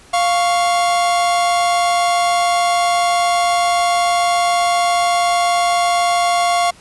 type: tone pair together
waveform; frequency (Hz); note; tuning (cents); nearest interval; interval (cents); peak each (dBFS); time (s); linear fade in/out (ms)
45% pulse; 698.5 / 1108.8; F5 / C#6; 0 / 0; minor sixth; 800; -14 / -20; 0.13-6.71; 10
effects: pink hiss -45 dBFS RMS until 6.8 s + resampled to 24000 Hz